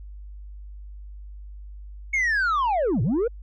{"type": "linear two-way sweep", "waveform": "sine", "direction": "down then up", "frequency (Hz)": [2217, 98, 503], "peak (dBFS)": -17, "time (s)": [2.13, 3.28], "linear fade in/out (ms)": 10, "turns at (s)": 3.02, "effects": ["tanh soft clip ceiling -19 dBFS", "added 50 Hz sine -37 dBFS peak until 3.42 s"]}